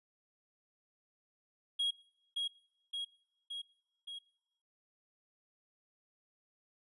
triangle tone with echo, 3293 Hz, G#7, 15 cents flat, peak -29 dBFS, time 1.79-1.91 s, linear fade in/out 10 ms, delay 570 ms, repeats 4, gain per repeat -3 dB, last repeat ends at 4.19 s, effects noise-tail reverb RT60 0.9 s tail -24 dB re dry + resampled to 24000 Hz

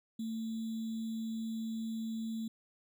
sine tone with sample-and-hold, 223.8 Hz, A3, 30 cents sharp, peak -35 dBFS, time 0.19-2.48 s, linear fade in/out 5 ms, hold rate 3675 Hz, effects none

